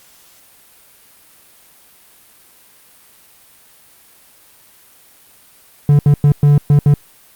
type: tone bursts at uneven times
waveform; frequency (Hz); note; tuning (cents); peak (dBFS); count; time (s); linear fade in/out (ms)
triangle; 145.1; D3; -21; -4; 6; 5.89-5.99 / 6.06-6.14 / 6.24-6.32 / 6.43-6.58 / 6.7-6.79 / 6.86-6.94; 2
effects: white hiss -47 dBFS RMS until 7.35 s + Opus 48 kbps